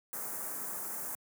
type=band-stop noise; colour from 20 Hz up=white; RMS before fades=-39 dBFS; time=0.13-1.15 s; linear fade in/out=0 ms; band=1600 to 7400 Hz; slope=24 dB/octave; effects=high-pass 150 Hz 12 dB/octave